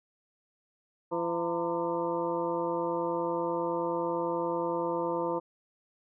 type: harmonic tone with a mistuned harmonic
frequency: 169.8 Hz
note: F3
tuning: 48 cents flat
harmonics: 1 / 2 / 3 / 4 / 5 / 6 / 7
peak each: -42 / -33 / -32 / -42 / -35 / -38 / -42 dBFS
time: 1.11-5.4 s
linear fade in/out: 20 ms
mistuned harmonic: 5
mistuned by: +120 cents
effects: none